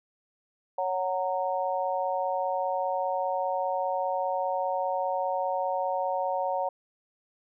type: harmonic tone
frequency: 185 Hz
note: F#3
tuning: in tune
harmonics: 3 / 4 / 5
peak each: -30 / -30 / -31 dBFS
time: 0.78-6.69 s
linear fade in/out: 5 ms
effects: none